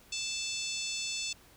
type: harmonic tone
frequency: 880 Hz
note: A5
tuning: in tune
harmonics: 3 / 4 / 5 / 6 / 7 / 8 / 9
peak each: -39 / -40 / -41 / -42 / -42 / -43 / -44 dBFS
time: 0.12-1.33 s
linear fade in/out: 5 ms
effects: pink hiss -59 dBFS RMS until 1.56 s